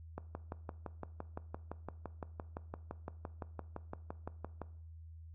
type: click train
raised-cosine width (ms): 1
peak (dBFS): -27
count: 27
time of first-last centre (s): 0.18-4.617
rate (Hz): 5.86
effects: noise-tail reverb RT60 0.6 s tail -18 dB re dry + added 81 Hz sine -49 dBFS peak until 5.34 s